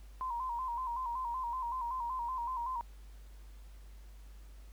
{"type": "tone with vibrato", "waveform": "sine", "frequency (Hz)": 986, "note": "B5", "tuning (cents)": -3, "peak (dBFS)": -34, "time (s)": [0.21, 2.81], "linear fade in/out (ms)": 0, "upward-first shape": "square", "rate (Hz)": 5.3, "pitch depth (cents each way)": 77, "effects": ["added 50 Hz sine -49 dBFS peak until 4.72 s", "pink hiss -65 dBFS RMS until 4.72 s"]}